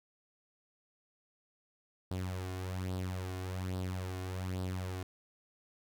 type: tone with flanger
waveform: sawtooth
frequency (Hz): 92.5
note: F#2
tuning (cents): 0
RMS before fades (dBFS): -38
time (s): 2.11-5.03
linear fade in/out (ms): 0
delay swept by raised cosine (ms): 0.22 to 2.82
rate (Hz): 1.2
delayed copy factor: +0.6
effects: none